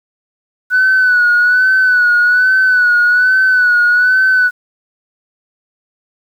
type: tone with vibrato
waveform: sine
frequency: 1485 Hz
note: F#6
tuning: 6 cents sharp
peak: -6 dBFS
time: 0.7-4.51 s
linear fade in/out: 50 ms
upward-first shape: sine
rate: 1.2 Hz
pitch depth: 51 cents each way
effects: tanh soft clip ceiling -4 dBFS + 7-bit